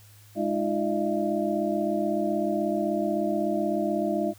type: tone cluster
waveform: sine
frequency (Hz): 208.1 / 307.3 / 343.5 / 609 / 676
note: G#3 / D#4 / F4 / D#5 / E5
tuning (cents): +4 / -21 / -29 / -37 / +43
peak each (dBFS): -30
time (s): 0.35-4.34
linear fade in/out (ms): 50
effects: added 104 Hz sine -51 dBFS peak until 4.38 s + white hiss -56 dBFS RMS until 4.38 s